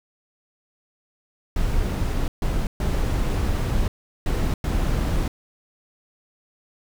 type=noise bursts at uneven times; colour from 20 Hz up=brown; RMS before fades=-22 dBFS; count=5; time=1.56-2.28 / 2.42-2.67 / 2.8-3.88 / 4.26-4.54 / 4.64-5.28 s; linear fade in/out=2 ms; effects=none